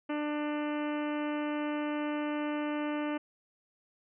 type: harmonic tone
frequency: 297.5 Hz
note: D4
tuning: 22 cents sharp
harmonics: 1 / 2 / 3 / 4 / 5 / 6 / 7 / 8 / 9 / 10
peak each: -32 / -38 / -42 / -44 / -46 / -48 / -49 / -50 / -51 / -52 dBFS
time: 0.09-3.18 s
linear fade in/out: 10 ms
effects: none